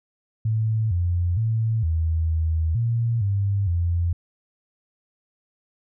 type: tone with pitch steps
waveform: sine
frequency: 110.3 / 87.6 / 112 / 81 / 80.4 / 116.3 / 99.6 / 85.9 Hz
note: A2 / F2 / A2 / E2 / E2 / A#2 / G2 / F2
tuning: +5 / +6 / +31 / -30 / -43 / -4 / +28 / -28 cents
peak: -19 dBFS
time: 0.45-4.13 s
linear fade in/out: 5 ms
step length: 460 ms
effects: none